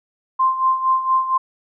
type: tone with tremolo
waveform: sine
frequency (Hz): 1046.5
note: C6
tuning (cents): 0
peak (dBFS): -12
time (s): 0.39-1.38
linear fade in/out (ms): 10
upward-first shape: sine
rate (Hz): 4.3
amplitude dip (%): 70
effects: none